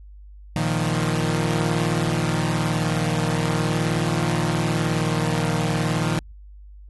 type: chord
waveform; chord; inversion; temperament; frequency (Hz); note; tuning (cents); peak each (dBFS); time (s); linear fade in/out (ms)
sawtooth; Bb suspended fourth; none; equal; 116.54 / 155.56 / 174.61; Bb2 / Eb3 / F3; 0 / 0 / 0; -22 / -19 / -22; 0.56-6.19; 0
effects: added 50 Hz sine -40 dBFS peak until 6.89 s + AAC 32 kbps